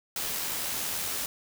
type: noise with amplitude modulation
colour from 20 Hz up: white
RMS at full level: -31 dBFS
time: 0.16-1.26 s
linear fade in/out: 2 ms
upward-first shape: sine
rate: 81.1 Hz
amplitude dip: 25%
effects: none